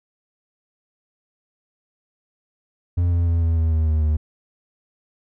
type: tone with pitch steps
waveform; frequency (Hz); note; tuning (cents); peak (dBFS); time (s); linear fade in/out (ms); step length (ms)
triangle; 87.31 / 85.66 / 84.04 / 82.46 / 80.9 / 79.37 / 77.87 / 76.4; F2 / F2 / E2 / E2 / E2 / D#2 / D#2 / D#2; 0 / -33 / +34 / +1 / -32 / +35 / +2 / -31; -14; 2.97-4.17; 10; 150
effects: none

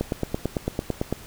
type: click train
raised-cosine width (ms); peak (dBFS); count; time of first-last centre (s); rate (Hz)
2; -10; 11; 0.01-1.126; 8.96
effects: pink hiss -44 dBFS RMS until 1.26 s

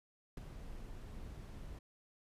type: noise with ADSR envelope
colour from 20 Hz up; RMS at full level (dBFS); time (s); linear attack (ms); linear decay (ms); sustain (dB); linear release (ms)
brown; -39; 0.37-1.79; 4; 13; -9; 5
effects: resampled to 32000 Hz

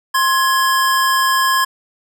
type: tone pair together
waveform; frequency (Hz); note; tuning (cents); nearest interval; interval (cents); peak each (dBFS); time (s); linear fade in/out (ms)
square; 1055.8 / 1676; C6 / G#6; +15 / +15; minor sixth; 800; -15 / -18; 0.14-1.65; 10
effects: none

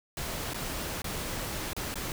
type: noise with dropouts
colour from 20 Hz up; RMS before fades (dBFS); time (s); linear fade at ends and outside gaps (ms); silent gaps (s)
pink; -35; 0.17-2.12; 1; 0.535-0.544 / 1.019-1.043 / 1.732-1.765 / 1.942-1.956
effects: none

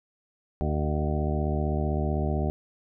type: harmonic tone with a mistuned harmonic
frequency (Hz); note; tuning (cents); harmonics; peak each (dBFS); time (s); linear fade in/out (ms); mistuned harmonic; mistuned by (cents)
75.7; D#2; -47; 1 / 2 / 3 / 4 / 5 / 6 / 8 / 9 / 10; -27 / -30 / -33 / -38 / -34 / -40 / -36 / -40 / -38; 0.61-2.5; 0; 9; +15
effects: none

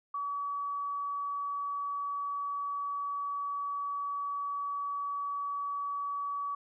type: tone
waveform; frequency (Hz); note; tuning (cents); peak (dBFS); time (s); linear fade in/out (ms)
sine; 1139; C#6; +47; -32; 0.14-6.55; 5
effects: none

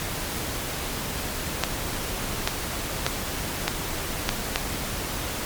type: clicks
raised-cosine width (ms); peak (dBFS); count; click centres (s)
0.2; -3; 6; 1.637 / 2.475 / 3.065 / 3.68 / 4.291 / 4.559
effects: pink hiss -30 dBFS RMS until 5.45 s + MP3 96 kbps

